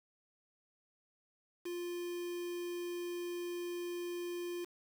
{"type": "tone with quantisation", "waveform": "triangle", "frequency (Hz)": 350, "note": "F4", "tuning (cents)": 4, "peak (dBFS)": -36, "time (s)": [1.65, 4.65], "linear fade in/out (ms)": 10, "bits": 8, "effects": []}